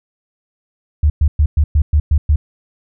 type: tone bursts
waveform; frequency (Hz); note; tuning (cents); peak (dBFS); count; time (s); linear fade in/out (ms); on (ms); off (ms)
sine; 74.7; D2; +30; -8; 8; 1.03-2.36; 5; 70; 110
effects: none